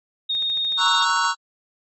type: tone with vibrato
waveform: sine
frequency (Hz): 3700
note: A#7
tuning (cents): -14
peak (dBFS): -20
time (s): 0.29-1.05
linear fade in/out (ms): 10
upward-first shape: sine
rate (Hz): 20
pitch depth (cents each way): 19
type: click train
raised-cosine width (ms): 0.2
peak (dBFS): -22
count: 13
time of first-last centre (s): 0.35-1.246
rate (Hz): 13.4
type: chord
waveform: square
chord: F# dominant seventh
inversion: first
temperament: equal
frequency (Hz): 932.3 / 1108.7 / 1318.5 / 1480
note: A#5 / C#6 / E6 / F#6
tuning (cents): 0 / 0 / 0 / 0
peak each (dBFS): -24 / -24 / -24 / -24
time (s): 0.77-1.35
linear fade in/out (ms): 50
effects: MP3 32 kbps